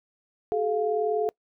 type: tone cluster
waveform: sine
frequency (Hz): 389.2 / 429.4 / 700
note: G4 / A4 / F5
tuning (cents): -12 / -42 / +4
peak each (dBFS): -32 / -24 / -29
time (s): 0.52-1.29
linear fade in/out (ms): 0
effects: noise-tail reverb RT60 0.1 s tail -25 dB re dry